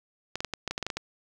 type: clicks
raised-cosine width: 0.2 ms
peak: -14 dBFS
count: 11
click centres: 0.356 / 0.405 / 0.447 / 0.537 / 0.677 / 0.71 / 0.779 / 0.827 / 0.866 / 0.902 / 0.97 s
effects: 7-bit